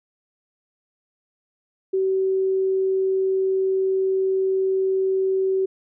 sine tone, 381.4 Hz, G4, 47 cents flat, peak -18 dBFS, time 1.93-5.66 s, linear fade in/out 10 ms, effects none

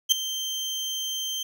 30% pulse tone with ADSR envelope, 3136 Hz, G7, in tune, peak -10 dBFS, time 0.09-1.43 s, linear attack 30 ms, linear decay 4 ms, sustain -15 dB, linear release 4 ms, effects none

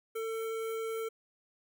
square tone with notch filter, 448.2 Hz, A4, 32 cents sharp, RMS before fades -36 dBFS, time 0.15-1.09 s, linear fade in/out 10 ms, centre 4700 Hz, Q 0.94, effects none

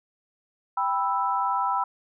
sine chord, E minor, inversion first, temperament equal with one note detuned, 789.4 / 987.8 / 1318.5 Hz, G5 / B5 / E6, +12 / 0 / 0 cents, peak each -28 / -25 / -28 dBFS, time 0.77-1.84 s, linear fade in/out 5 ms, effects none

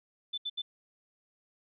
sine tone bursts, 3520 Hz, A7, in tune, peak -32 dBFS, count 3, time 0.33-0.62 s, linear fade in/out 10 ms, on 48 ms, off 73 ms, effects none

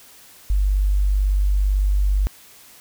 sine tone, 49 Hz, G1, in tune, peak -15 dBFS, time 0.5-2.27 s, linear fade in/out 0 ms, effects white hiss -47 dBFS RMS until 2.8 s

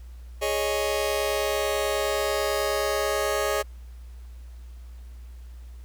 sawtooth chord, Ab suspended fourth, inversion none, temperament just, 415.3 / 553.7 / 623 Hz, Ab4 / Db5 / Eb5, 0 / -2 / +2 cents, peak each -24 dBFS, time 0.41-3.63 s, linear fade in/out 20 ms, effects added 60 Hz sine -39 dBFS peak until 5.84 s + pink hiss -60 dBFS RMS until 5.84 s

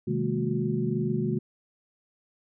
sine tone cluster, 130.1 / 157 / 204.6 / 226.8 / 364.5 Hz, C3 / D#3 / G#3 / A#3 / F#4, -9 / +16 / -26 / -47 / -26 cents, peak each -31 dBFS, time 0.07-1.39 s, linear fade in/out 10 ms, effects none

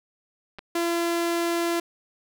clicks, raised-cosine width 0.3 ms, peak -23 dBFS, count 2, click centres 0.586 / 0.591 s
sawtooth tone, 340 Hz, F4, 46 cents flat, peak -19 dBFS, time 0.75-1.8 s, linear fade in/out 5 ms
effects none

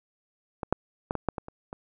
clicks, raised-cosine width 1 ms, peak -17 / -8 / -13 / -15 / -10 / -18 / -26 / -23 dBFS, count 8, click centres 0.632 / 0.726 / 1.109 / 1.153 / 1.287 / 1.382 / 1.484 / 1.729 s, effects none

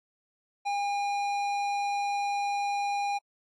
triangle tone with tanh clipping, 809 Hz, G#5, 46 cents flat, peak -29 dBFS, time 0.65-3.19 s, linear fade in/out 20 ms, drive 18 dB, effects AAC 64 kbps

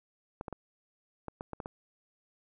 clicks, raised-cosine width 1 ms, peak -24 dBFS, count 8, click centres 0.411 / 0.482 / 0.527 / 1.283 / 1.409 / 1.533 / 1.602 / 1.659 s, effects none

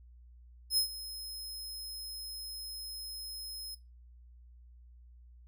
sawtooth tone with ADSR envelope, 5140 Hz, E8, 45 cents flat, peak -22 dBFS, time 0.7-3.75 s, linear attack 74 ms, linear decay 100 ms, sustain -16 dB, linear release 8 ms, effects noise-tail reverb RT60 0.2 s tail -18 dB re dry + added 60 Hz sine -53 dBFS peak until 5.47 s

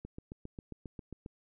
click train, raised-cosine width 3 ms, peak -30 dBFS, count 10, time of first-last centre 0.05-1.261 s, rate 7.43 Hz, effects none

